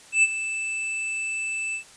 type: tone with ADSR envelope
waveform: square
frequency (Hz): 2637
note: E7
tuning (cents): 0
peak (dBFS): -14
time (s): 0.12-1.84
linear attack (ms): 110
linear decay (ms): 36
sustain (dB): -13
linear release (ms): 97
effects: white hiss -49 dBFS RMS until 1.96 s + resampled to 22050 Hz